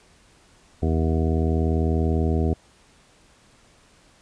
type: harmonic tone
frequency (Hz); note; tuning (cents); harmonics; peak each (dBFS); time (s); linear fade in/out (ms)
80.2; E2; -47; 1 / 2 / 3 / 4 / 5 / 6 / 8 / 9; -21 / -27 / -27 / -30 / -29 / -34 / -36 / -36; 0.82-2.54; 10
effects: pink hiss -56 dBFS RMS until 4.21 s + resampled to 22050 Hz